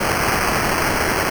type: noise with sample-and-hold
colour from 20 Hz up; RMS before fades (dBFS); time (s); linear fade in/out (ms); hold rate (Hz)
white; -19; 0-1.3; 10; 3675
effects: none